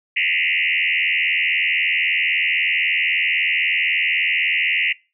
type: tone with frequency modulation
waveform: sine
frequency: 2400 Hz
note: D7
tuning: 37 cents sharp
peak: -16 dBFS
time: 0.16-4.93 s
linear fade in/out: 10 ms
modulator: 83.8 Hz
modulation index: 5.4
effects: noise-tail reverb RT60 0.3 s tail -23 dB re dry